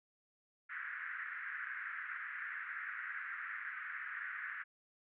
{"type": "band-pass noise", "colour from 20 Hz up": "white", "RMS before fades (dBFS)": -44, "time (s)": [0.69, 4.64], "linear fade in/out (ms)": 20, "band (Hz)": [1400, 1900], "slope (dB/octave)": 48, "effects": []}